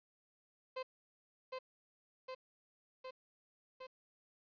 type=tone with echo; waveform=30% pulse; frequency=517 Hz; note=C5; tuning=21 cents flat; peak=-37 dBFS; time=0.76-0.83 s; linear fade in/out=10 ms; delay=760 ms; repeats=4; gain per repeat=-2 dB; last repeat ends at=3.87 s; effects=resampled to 11025 Hz + 11-bit